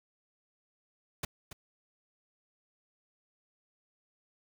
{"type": "noise with echo", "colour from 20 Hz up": "pink", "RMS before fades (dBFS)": -34, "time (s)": [1.23, 1.25], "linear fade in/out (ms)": 5, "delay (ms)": 280, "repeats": 1, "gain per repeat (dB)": -11, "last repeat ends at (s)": 1.53, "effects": []}